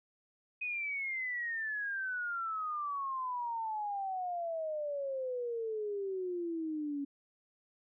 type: exponential sweep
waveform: sine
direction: down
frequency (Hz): 2515 to 278.2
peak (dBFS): -34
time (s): 0.61-7.05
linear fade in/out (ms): 10
effects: none